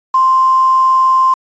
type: tone with quantisation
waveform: sine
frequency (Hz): 1046.5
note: C6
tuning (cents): 0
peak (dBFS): -7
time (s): 0.14-1.34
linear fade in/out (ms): 5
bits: 5
effects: resampled to 16000 Hz